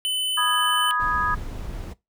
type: tone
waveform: square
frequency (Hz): 3018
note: F#7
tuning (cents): +34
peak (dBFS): -22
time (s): 0.05-0.91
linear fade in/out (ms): 0
type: chord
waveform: sine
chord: G# minor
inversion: first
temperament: equal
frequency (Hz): 987.8 / 1244.5 / 1661.2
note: B5 / D#6 / G#6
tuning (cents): 0 / 0 / 0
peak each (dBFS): -28 / -23 / -25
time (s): 0.37-1.35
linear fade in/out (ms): 10
type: noise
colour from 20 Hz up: brown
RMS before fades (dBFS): -32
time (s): 0.99-1.94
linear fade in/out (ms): 20
effects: noise-tail reverb RT60 0.2 s tail -20 dB re dry